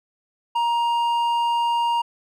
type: tone with hard clipping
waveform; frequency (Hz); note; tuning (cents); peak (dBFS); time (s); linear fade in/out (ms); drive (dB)
sine; 940; A#5; +14; -20; 0.55-2.02; 10; 6
effects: none